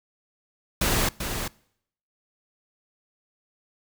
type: noise with echo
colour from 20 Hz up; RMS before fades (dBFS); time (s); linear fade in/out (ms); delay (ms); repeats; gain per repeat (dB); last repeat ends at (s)
pink; -23; 0.81-1.09; 5; 390; 1; -7; 1.48
effects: noise-tail reverb RT60 0.7 s tail -24 dB re dry